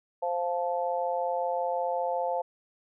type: harmonic tone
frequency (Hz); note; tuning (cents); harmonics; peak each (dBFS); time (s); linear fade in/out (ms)
174.61; F3; 0; 3 / 4 / 5; -30 / -31 / -32; 0.22-2.42; 10
effects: none